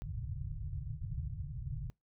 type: low-pass noise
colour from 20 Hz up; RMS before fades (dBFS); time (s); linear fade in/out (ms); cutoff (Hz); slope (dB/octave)
white; -40; 0.02-1.9; 0; 150; 96
effects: noise-tail reverb RT60 0.2 s tail -25 dB re dry